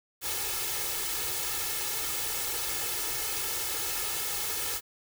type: noise with comb filter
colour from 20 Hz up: white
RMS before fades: -32 dBFS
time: 0.21-4.81 s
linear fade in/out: 50 ms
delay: 2.3 ms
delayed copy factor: +0.95
effects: none